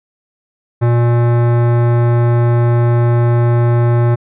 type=tone with hard clipping; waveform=sine; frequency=119.1 Hz; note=A#2; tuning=38 cents sharp; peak=-11 dBFS; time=0.81-4.16 s; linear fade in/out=20 ms; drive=18 dB; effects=resampled to 8000 Hz